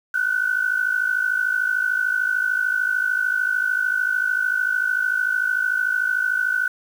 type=tone pair together; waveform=sine; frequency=1463 / 1516.4 Hz; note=F#6 / F#6; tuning=-20 / +42 cents; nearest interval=minor second; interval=62 cents; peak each=-22 / -21 dBFS; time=0.14-6.68 s; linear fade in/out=5 ms; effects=7-bit